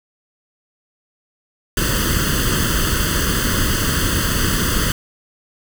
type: noise with comb filter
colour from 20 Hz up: pink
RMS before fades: -18 dBFS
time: 1.77-4.92 s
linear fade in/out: 2 ms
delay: 0.64 ms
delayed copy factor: +0.95
effects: none